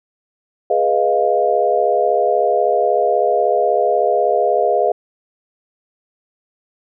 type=chord; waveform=sine; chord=F half-diminished seventh; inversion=first; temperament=equal with one note detuned; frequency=415.3 / 487.9 / 622.3 / 698.5 Hz; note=Ab4 / Cb5 / Eb5 / F5; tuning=0 / -21 / 0 / 0 cents; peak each=-19 / -19 / -18 / -17 dBFS; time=0.7-4.92 s; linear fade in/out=5 ms; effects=none